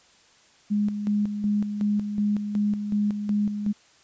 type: tone with tremolo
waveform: sine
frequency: 207.2 Hz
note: G#3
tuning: 4 cents flat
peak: -20 dBFS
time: 0.7-3.73 s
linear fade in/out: 20 ms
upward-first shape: square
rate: 2.7 Hz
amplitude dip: 55%
effects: white hiss -57 dBFS RMS until 4.03 s + resampled to 16000 Hz